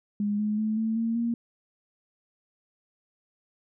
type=tone with pitch steps; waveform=sine; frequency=206 / 211.3 / 216.7 / 222.3 / 228 / 233.9 Hz; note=G#3 / G#3 / A3 / A3 / A#3 / A#3; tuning=-14 / +30 / -26 / +18 / -38 / +6 cents; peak=-24 dBFS; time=0.2-1.34 s; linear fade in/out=2 ms; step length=190 ms; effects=none